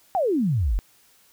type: exponential sweep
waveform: sine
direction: down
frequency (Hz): 808 to 40.08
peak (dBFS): -19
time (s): 0.15-0.79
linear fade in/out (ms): 0
effects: white hiss -58 dBFS RMS until 1.32 s